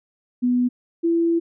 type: tone pair in turn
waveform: sine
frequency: 246.9 / 335.4 Hz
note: B3 / E4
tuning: 0 / +30 cents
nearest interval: perfect fourth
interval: 530 cents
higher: second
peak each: -16 dBFS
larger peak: neither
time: 0.42-0.69 / 1.03-1.4 s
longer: second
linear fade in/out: 20 ms
effects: none